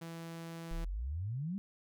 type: tone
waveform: sawtooth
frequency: 165.9 Hz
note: E3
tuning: 11 cents sharp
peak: -39 dBFS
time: 0.01-0.85 s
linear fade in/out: 10 ms
type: exponential sweep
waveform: sine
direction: up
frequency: 30.4 to 206.4 Hz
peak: -35 dBFS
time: 0.71-1.58 s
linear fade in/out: 0 ms
effects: none